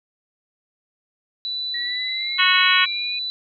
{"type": "tone with vibrato", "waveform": "sine", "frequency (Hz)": 3959, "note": "B7", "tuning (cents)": 3, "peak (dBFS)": -24, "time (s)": [1.45, 3.3], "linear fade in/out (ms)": 0, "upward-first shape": "sine", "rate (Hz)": 1.2, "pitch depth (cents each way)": 8}
{"type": "linear sweep", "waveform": "sine", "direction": "up", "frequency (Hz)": [1900, 2486], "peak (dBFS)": -28, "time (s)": [1.74, 3.19], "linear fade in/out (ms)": 5}
{"type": "harmonic tone", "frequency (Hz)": 367.4, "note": "F#4", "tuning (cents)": -12, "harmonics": [3, 4, 5, 6, 7, 8, 9], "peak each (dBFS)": [-22, -22, -22, -22, -22, -22, -22], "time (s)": [2.38, 2.86], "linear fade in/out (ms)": 20}
{"effects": []}